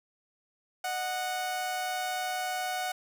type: tone pair together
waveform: sawtooth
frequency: 614.8 / 738 Hz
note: D#5 / F#5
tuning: -21 / -5 cents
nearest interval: minor third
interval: 316 cents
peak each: -38 / -27 dBFS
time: 0.84-2.92 s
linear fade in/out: 5 ms
effects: none